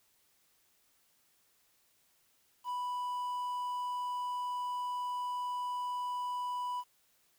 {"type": "tone with quantisation", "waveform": "triangle", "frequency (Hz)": 987.8, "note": "B5", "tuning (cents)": 0, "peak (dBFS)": -32, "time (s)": [2.64, 6.84], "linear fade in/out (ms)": 50, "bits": 10, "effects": ["white hiss -71 dBFS RMS until 7.38 s"]}